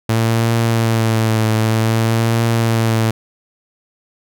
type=tone with vibrato; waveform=sawtooth; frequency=112.8 Hz; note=A2; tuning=44 cents sharp; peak=-9 dBFS; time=0.09-3.11 s; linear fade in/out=5 ms; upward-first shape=triangle; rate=0.53 Hz; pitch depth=44 cents each way; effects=none